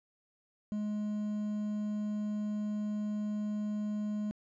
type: tone with quantisation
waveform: triangle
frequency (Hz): 210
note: G#3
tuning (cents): +19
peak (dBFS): -30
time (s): 0.72-4.31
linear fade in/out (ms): 0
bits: 9
effects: low-pass 4000 Hz 12 dB/octave